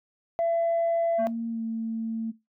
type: tone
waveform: sine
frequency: 672 Hz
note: E5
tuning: 33 cents sharp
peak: -21 dBFS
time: 0.39-1.27 s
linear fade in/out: 0 ms
type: tone with pitch glide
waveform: sine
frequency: 230 to 225.1 Hz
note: A#3 to A3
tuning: -23 to +40 cents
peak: -27 dBFS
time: 1.18-2.32 s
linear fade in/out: 20 ms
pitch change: -37 cents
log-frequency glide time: 1.49-1.64 s
effects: noise-tail reverb RT60 0.2 s tail -18 dB re dry + tanh soft clip ceiling -19 dBFS